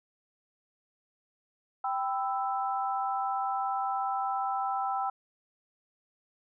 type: chord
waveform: sine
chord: E minor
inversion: first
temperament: equal with one note detuned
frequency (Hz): 784 / 1001 / 1318.5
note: G5 / B5 / E6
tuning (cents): 0 / +23 / 0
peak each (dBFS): -30 / -36 / -34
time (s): 1.84-5.1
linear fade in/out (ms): 5
effects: none